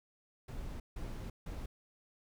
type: noise bursts at uneven times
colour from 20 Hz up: brown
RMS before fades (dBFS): -42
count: 3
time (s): 0.48-0.8 / 0.96-1.3 / 1.46-1.66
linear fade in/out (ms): 5
effects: none